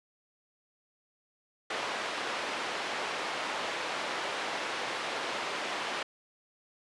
pink band-pass noise, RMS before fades -35 dBFS, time 1.7-6.03 s, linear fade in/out 5 ms, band 520 to 3600 Hz, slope 12 dB/octave, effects resampled to 24000 Hz

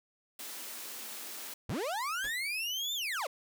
white high-pass noise, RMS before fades -43 dBFS, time 0.39-1.54 s, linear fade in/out 5 ms, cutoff 200 Hz, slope 96 dB/octave
35% pulse linear two-way sweep, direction up then down, 65.9 to 3614 to 471 Hz, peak -31 dBFS, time 1.69-3.27 s, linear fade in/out 5 ms, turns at 2.94 s
pink noise with exponential decay, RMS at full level -42 dBFS, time 2.24-2.38 s, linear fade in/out 0 ms, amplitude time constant 29 ms
effects none

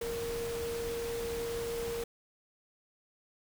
sine tone in noise, 466.2 Hz, A#4, in tune, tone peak -34 dBFS, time 0.01-2.04 s, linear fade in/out 5 ms, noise pink, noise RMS -42 dBFS, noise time 0.01-2.04 s, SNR +5 dB, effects none

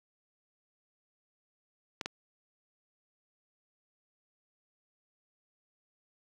clicks, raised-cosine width 0.2 ms, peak -17 dBFS, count 2, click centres 2.012 / 2.059 s, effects high-pass 60 Hz 12 dB/octave + 8-bit

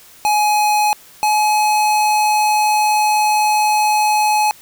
square tone pair in turn, 841 / 847.8 Hz, G#5 / G#5, +22 / +35 cents, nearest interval unison, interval 13 cents, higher second, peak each -13 dBFS, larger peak neither, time 0.25-0.93 / 1.23-4.51 s, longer second, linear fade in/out 0 ms, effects white hiss -44 dBFS RMS until 4.61 s

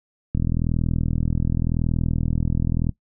click train, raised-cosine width 5 ms, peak -10 dBFS, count 105, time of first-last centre 0.35-2.893 s, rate 40.9 Hz, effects noise-tail reverb RT60 0.1 s tail -18 dB re dry

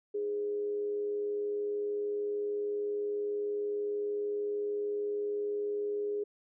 sine tone with amplitude modulation, 413.4 Hz, G#4, 8 cents flat, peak -29 dBFS, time 0.14-6.24 s, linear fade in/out 10 ms, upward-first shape sine, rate 100 Hz, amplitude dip 35%, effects none

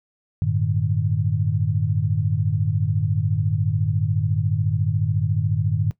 sine tone cluster, 97.2 / 111.3 / 151.1 Hz, G2 / A2 / D3, -14 / +20 / +50 cents, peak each -23 dBFS, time 0.42-5.91 s, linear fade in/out 0 ms, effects noise-tail reverb RT60 0.1 s tail -18 dB re dry

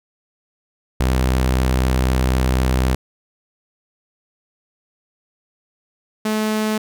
sawtooth tone pair in turn, 64 / 215.7 Hz, C2 / A3, -38 / -34 cents, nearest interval octave + major sixth, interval 2104 cents, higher second, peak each -11 / -14 dBFS, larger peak first, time 1-2.95 / 6.25-6.78 s, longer first, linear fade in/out 5 ms, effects none

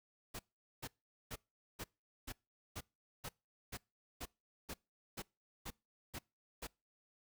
pink noise bursts, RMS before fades -45 dBFS, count 14, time 0.34-6.672 s, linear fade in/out 10 ms, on 53 ms, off 430 ms, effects noise-tail reverb RT60 0.3 s tail -26 dB re dry

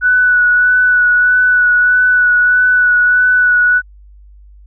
sine tone with vibrato, 1480 Hz, F#6, in tune, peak -7 dBFS, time 0.01-3.82 s, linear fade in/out 50 ms, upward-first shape sine, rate 1.6 Hz, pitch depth 18 cents each way, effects added 50 Hz sine -37 dBFS peak until 4.66 s

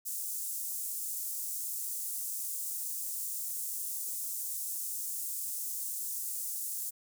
pink high-pass noise, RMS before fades -37 dBFS, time 0.05-6.91 s, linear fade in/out 20 ms, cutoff 7700 Hz, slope 24 dB/octave, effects none

